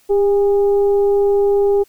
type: tone with frequency modulation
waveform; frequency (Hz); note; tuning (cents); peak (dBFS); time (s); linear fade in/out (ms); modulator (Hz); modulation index
sine; 401.7; G4; +42; -11; 0.09-1.84; 20; 413; 0.36
effects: white hiss -55 dBFS RMS until 1.88 s